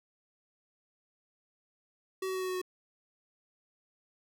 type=tone with pitch steps; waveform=square; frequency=378.9 / 376.5 / 374.1 / 371.7 / 369.4 / 367.1 Hz; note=F#4 / F#4 / F#4 / F#4 / F#4 / F#4; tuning=+41 / +30 / +19 / +8 / -3 / -14 cents; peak=-33 dBFS; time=2.22-2.616 s; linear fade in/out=5 ms; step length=66 ms; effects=none